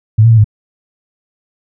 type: tone with pitch steps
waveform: sine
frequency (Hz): 108.9 / 115.4 / 113.1 / 105.8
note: A2 / A#2 / A2 / G#2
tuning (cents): -17 / -17 / +48 / +33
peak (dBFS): -3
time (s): 0.18-0.444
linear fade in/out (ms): 10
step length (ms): 66
effects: none